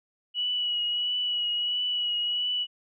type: tone with vibrato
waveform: sine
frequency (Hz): 2930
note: F#7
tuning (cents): -18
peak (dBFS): -25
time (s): 0.34-2.67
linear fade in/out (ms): 50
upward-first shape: triangle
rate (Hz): 1.5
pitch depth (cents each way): 26
effects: none